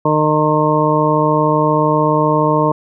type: harmonic tone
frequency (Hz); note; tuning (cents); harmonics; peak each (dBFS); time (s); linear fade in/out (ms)
152.8; D#3; -31; 1 / 2 / 3 / 4 / 6 / 7; -18 / -18 / -18 / -18 / -18 / -18; 0.05-2.72; 5
effects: none